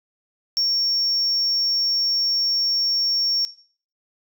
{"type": "tone", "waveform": "sine", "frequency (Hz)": 5500, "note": "F8", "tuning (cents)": -27, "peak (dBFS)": -16, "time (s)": [0.57, 3.45], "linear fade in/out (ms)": 0, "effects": ["noise-tail reverb RT60 0.5 s tail -20 dB re dry", "tanh soft clip ceiling -15 dBFS"]}